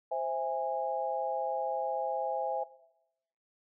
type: chord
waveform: sine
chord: C augmented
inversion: none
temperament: equal with one note detuned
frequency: 523.3 / 659.3 / 822.5 Hz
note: C5 / E5 / G#5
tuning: 0 / 0 / -17 cents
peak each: -35 / -34 / -34 dBFS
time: 0.11-2.64 s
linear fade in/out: 10 ms
effects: noise-tail reverb RT60 0.9 s tail -19 dB re dry